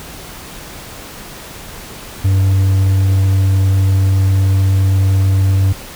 triangle tone, 96.2 Hz, G2, 32 cents flat, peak -7 dBFS, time 2.24-5.73 s, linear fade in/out 10 ms, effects pink hiss -32 dBFS RMS until 5.95 s

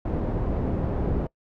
pink low-pass noise, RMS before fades -26 dBFS, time 0.05-1.27 s, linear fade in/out 5 ms, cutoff 550 Hz, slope 12 dB/octave, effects noise-tail reverb RT60 0.1 s tail -22 dB re dry

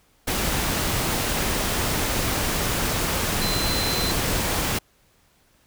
sine tone in noise, 4070 Hz, C8, 49 cents flat, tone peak -27 dBFS, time 3.41-4.12 s, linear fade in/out 10 ms, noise pink, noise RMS -24 dBFS, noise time 0.27-4.79 s, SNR -6 dB, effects pink hiss -61 dBFS RMS until 5.66 s

